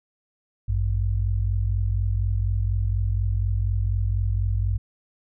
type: tone pair together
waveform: sine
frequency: 53.87 / 98 Hz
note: A1 / G2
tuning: -36 / 0 cents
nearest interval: minor seventh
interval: 1036 cents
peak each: -23 dBFS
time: 0.68-4.78 s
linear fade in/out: 10 ms
effects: none